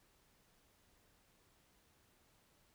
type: silence
effects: pink hiss -72 dBFS RMS until 2.74 s